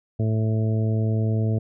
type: harmonic tone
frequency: 110 Hz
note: A2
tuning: in tune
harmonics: 1 / 2 / 3 / 4 / 5 / 6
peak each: -20 / -28 / -34 / -33 / -39 / -37 dBFS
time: 0.19-1.59 s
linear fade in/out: 10 ms
effects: none